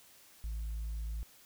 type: tone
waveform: sine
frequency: 55 Hz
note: A1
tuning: in tune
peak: -33 dBFS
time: 0.44-1.23 s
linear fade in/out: 0 ms
effects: tanh soft clip ceiling -34 dBFS + white hiss -60 dBFS RMS until 1.45 s